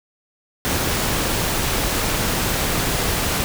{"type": "noise", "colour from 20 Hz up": "pink", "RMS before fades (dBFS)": -21, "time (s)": [0.65, 3.44], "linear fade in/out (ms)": 0, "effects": []}